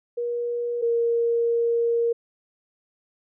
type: tone pair in turn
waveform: sine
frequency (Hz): 477.4 / 467.3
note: A#4 / A#4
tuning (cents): +41 / +4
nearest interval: unison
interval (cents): 37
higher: first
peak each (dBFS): -24 / -19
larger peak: second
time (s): 0.17-0.82 / 0.82-2.13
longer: second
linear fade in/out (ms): 10
effects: none